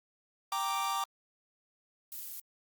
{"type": "chord", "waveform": "45% pulse", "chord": "G minor", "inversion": "none", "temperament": "equal", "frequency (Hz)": [784, 932.3, 1174.7], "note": ["G5", "Bb5", "D6"], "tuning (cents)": [0, 0, 0], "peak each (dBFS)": [-37, -37, -33], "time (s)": [0.52, 1.04], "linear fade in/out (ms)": 2}
{"type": "noise", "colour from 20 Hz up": "violet", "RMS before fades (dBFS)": -42, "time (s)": [2.12, 2.4], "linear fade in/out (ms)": 2}
{"effects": ["Opus 48 kbps"]}